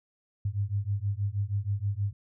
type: beating tone pair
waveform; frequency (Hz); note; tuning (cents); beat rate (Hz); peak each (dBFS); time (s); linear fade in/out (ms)
sine; 98 / 104.3; G2 / G#2; 0 / +8; 6.3; -30; 0.45-2.13; 5
effects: none